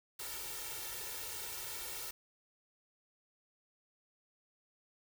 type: noise with comb filter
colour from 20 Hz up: white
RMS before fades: -43 dBFS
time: 0.19-2.11 s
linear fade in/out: 5 ms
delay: 2.2 ms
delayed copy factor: +0.95
effects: none